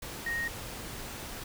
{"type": "tone in noise", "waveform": "sine", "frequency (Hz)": 1864.7, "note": "A#6", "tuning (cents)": 0, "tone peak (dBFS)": -30, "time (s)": [0.26, 0.48], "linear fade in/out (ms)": 5, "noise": "pink", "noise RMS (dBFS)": -41, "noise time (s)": [0.02, 1.44], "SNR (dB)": 8, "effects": []}